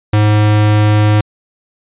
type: tone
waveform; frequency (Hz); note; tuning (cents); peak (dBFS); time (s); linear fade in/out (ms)
square; 105.6; G#2; +29; -8; 0.13-1.21; 5
effects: resampled to 8000 Hz